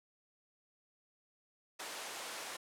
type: high-pass noise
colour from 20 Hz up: pink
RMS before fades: -44 dBFS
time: 1.79-2.57 s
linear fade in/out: 10 ms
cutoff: 570 Hz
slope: 12 dB/octave
effects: low-pass 11000 Hz 12 dB/octave